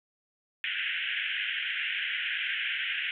white band-pass noise, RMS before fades -32 dBFS, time 0.64-3.11 s, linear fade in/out 0 ms, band 1500 to 3200 Hz, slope 96 dB/octave, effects none

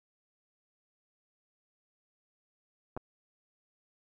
clicks, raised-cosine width 1 ms, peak -25 dBFS, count 2, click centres 2.966 / 2.974 s, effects none

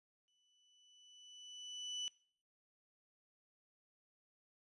35% pulse tone with exponential growth, 2980 Hz, F#7, 12 cents sharp, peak -37 dBFS, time 0.28-2.08 s, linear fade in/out 0 ms, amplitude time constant 390 ms, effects noise-tail reverb RT60 0.5 s tail -22 dB re dry + resampled to 24000 Hz

